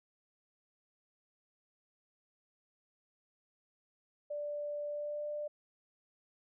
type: tone with pitch glide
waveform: sine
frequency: 587.3 to 593.8 Hz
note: D5 to D5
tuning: 0 to +19 cents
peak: -36 dBFS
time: 4.3-5.48 s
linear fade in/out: 10 ms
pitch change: +19 cents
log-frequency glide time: 4.87-5.27 s
effects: none